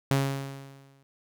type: tone with exponential decay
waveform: sawtooth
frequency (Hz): 137.1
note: C#3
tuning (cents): -19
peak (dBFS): -16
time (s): 0.11-1.03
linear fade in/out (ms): 0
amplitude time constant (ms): 200
effects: none